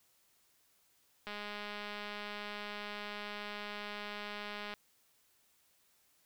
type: click train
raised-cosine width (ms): 0.3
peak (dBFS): -27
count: 719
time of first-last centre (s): 1.27-4.739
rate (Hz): 207
effects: white hiss -71 dBFS RMS until 6.25 s